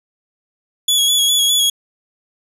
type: tone with vibrato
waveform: sawtooth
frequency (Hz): 3375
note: G#7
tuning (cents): +27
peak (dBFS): -9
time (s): 0.88-1.7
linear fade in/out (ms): 5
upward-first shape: square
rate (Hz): 4.9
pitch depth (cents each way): 27
effects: resampled to 32000 Hz